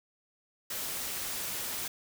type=noise; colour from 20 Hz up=white; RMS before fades=-36 dBFS; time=0.7-1.88 s; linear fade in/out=5 ms; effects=none